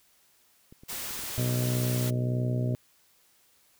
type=clicks; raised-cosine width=3 ms; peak=-36 dBFS; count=12; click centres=0.725 / 0.835 / 0.929 / 1.108 / 1.192 / 1.238 / 1.379 / 1.425 / 1.477 / 1.594 / 1.685 / 1.769 s
type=noise; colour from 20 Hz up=white; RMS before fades=-36 dBFS; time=0.88-2.11 s; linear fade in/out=20 ms
type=harmonic tone; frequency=61.74 Hz; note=B1; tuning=in tune; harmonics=2 / 3 / 4 / 5 / 6 / 7 / 8 / 9 / 10; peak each=-26 / -41 / -34 / -45 / -39 / -44 / -45 / -49 / -39 dBFS; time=1.38-2.75 s; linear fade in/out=0 ms
effects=white hiss -64 dBFS RMS until 3.79 s